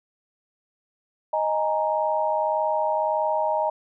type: chord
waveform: sine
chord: D# suspended fourth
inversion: none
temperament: equal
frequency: 622.3 / 830.6 / 932.3 Hz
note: D#5 / G#5 / A#5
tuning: 0 / 0 / 0 cents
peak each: -24 / -27 / -25 dBFS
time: 1.33-3.7 s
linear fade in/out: 5 ms
effects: none